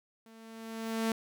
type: tone with level ramp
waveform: sawtooth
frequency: 224.6 Hz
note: A3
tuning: 36 cents sharp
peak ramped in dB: -50 to -23 dBFS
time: 0.26-1.12 s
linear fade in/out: 2 ms
effects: none